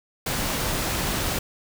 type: noise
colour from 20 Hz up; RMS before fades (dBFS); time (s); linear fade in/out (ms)
pink; -26; 0.26-1.39; 5
effects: none